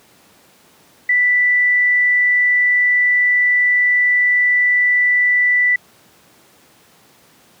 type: tone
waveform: sine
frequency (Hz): 1975.5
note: B6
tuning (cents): 0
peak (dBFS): -11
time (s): 1.09-5.76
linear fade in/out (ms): 5
effects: pink hiss -50 dBFS RMS until 7.6 s + high-pass 150 Hz 12 dB/octave